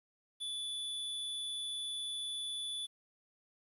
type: tone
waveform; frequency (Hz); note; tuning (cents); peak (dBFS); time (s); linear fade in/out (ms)
square; 3466; A7; -27; -38; 0.4-2.87; 20
effects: resampled to 32000 Hz + 11-bit